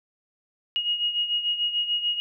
sine beating tone pair, 2878 / 2884.8 Hz, F#7 / F#7, -49 / -45 cents, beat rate 6.8 Hz, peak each -24 / -30 dBFS, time 0.76-2.2 s, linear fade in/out 0 ms, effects none

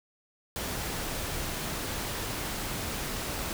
pink noise, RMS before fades -34 dBFS, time 0.56-3.53 s, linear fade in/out 0 ms, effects none

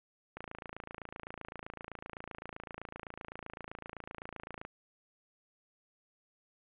click train, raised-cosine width 0.5 ms, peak -27 dBFS, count 120, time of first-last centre 0.37-4.651 s, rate 27.8 Hz, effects resampled to 8000 Hz + 10-bit

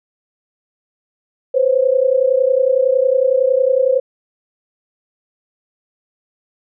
sine tone pair together, 506 / 536.9 Hz, B4 / C5, +42 / +45 cents, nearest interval minor second, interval 103 cents, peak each -14 dBFS, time 1.54-4 s, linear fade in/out 10 ms, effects none

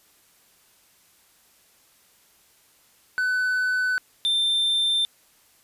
triangle tone pair in turn, 1503 / 3575 Hz, F#6 / A7, +27 / +27 cents, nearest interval octave + minor third, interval 1500 cents, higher second, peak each -19 / -18 dBFS, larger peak second, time 3.18-3.98 / 4.25-5.05 s, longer neither, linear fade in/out 0 ms, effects white hiss -59 dBFS RMS until 5.63 s + resampled to 32000 Hz

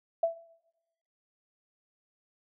sine tone with exponential decay, 665 Hz, E5, 15 cents sharp, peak -20 dBFS, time 0.23-0.43 s, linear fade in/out 5 ms, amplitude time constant 42 ms, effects noise-tail reverb RT60 1.0 s tail -22 dB re dry

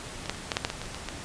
clicks, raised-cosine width 0.2 ms, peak -18 / -10 / -25 / -9 / -7 / -8 / -14 / -18 / -24 / -18 / -15 dBFS, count 11, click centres 0.258 / 0.296 / 0.347 / 0.518 / 0.569 / 0.649 / 0.701 / 0.816 / 0.857 / 0.946 / 1.087 s, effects pink hiss -40 dBFS RMS until 1.24 s + resampled to 22050 Hz

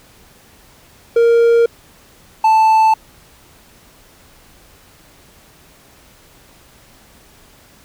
triangle tone pair in turn, 466.2 / 880.1 Hz, A#4 / A5, 0 / 0 cents, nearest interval major seventh, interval 1100 cents, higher second, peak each -6 dBFS, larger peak neither, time 1.16-1.66 / 2.44-2.94 s, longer neither, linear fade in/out 5 ms, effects pink hiss -47 dBFS RMS until 7.84 s

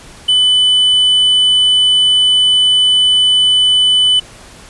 triangle tone, 3000 Hz, F#7, 23 cents sharp, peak -6 dBFS, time 0.28-4.2 s, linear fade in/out 10 ms, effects pink hiss -37 dBFS RMS until 4.69 s + resampled to 24000 Hz

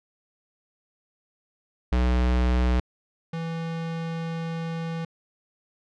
square tone pair in turn, 61.74 / 164.83 Hz, B1 / E3, 0 / 0 cents, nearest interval octave + perfect fourth, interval 1700 cents, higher second, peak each -20 / -29 dBFS, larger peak first, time 1.92-2.8 / 3.33-5.05 s, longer second, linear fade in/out 5 ms, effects low-pass 4000 Hz 12 dB/octave

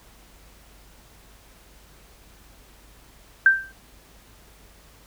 sine tone with exponential decay, 1568 Hz, G6, in tune, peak -8 dBFS, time 3.46-3.72 s, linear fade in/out 2 ms, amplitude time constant 55 ms, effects added 50 Hz sine -53 dBFS peak until 5.06 s + pink hiss -53 dBFS RMS until 5.06 s

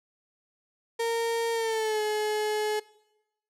35% pulse tone with pitch glide, 461.1 to 425.3 Hz, A#4 to G#4, -19 to +41 cents, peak -24 dBFS, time 0.99-2.8 s, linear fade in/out 10 ms, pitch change -140 cents, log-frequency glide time 1.52-2.01 s, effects noise-tail reverb RT60 0.9 s tail -21 dB re dry + low-pass 12000 Hz 12 dB/octave

